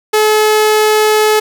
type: tone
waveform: sawtooth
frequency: 428.8 Hz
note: A4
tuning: 45 cents flat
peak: -4 dBFS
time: 0.13-1.4 s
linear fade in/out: 10 ms
effects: none